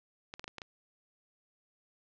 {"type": "clicks", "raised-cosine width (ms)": 0.2, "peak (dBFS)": -24, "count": 6, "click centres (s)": [0.339, 0.395, 0.442, 0.479, 0.583, 0.618], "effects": ["low-pass 5000 Hz 12 dB/octave"]}